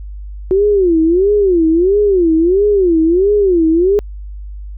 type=tone with vibrato; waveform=sine; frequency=364.9 Hz; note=F#4; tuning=24 cents flat; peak=-8 dBFS; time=0.51-3.99 s; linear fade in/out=0 ms; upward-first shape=sine; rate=1.5 Hz; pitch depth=230 cents each way; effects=added 50 Hz sine -25 dBFS peak until 4.77 s